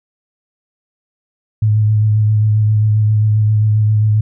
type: tone with vibrato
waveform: sine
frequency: 107.1 Hz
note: A2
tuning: 46 cents flat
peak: -9 dBFS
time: 1.62-4.21 s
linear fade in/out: 5 ms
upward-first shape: sine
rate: 7.5 Hz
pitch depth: 22 cents each way
effects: none